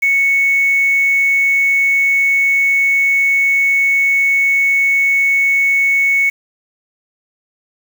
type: tone with quantisation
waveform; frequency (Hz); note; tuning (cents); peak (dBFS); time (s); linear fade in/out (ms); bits
sine; 2213; C#7; -3; -10; 0.02-6.3; 10; 5
effects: none